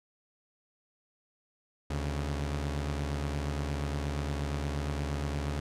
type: tone pair together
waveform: sawtooth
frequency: 73.55 / 138.59 Hz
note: D2 / C#3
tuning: +3 / 0 cents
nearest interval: major seventh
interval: 1097 cents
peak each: -28 / -33 dBFS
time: 1.9-5.6 s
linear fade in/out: 5 ms
effects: low-pass 9000 Hz 12 dB/octave